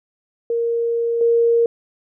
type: tone with level steps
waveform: sine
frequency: 466.2 Hz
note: A#4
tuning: in tune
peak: -17 / -12 dBFS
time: 0.5-1.66 s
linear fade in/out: 2 ms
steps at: 1.21 s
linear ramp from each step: 2 ms
effects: none